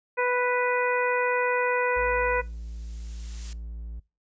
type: harmonic tone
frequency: 493.9 Hz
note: B4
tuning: in tune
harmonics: 1 / 2 / 3 / 4 / 5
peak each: -25 / -28 / -30 / -31 / -32 dBFS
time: 0.17-2.42 s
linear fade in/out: 20 ms
type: noise with exponential growth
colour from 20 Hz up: blue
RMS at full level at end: -38 dBFS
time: 1.59-3.53 s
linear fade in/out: 1 ms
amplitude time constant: 420 ms
type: tone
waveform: triangle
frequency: 56.7 Hz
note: A#1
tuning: 47 cents flat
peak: -32 dBFS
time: 1.96-4 s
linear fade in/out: 10 ms
effects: noise-tail reverb RT60 0.3 s tail -23 dB re dry + resampled to 16000 Hz